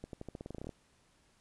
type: accelerating click train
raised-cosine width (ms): 2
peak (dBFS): -29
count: 14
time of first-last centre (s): 0.04-0.693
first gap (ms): 92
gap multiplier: 0.89
effects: pink hiss -69 dBFS RMS until 1.4 s + resampled to 24000 Hz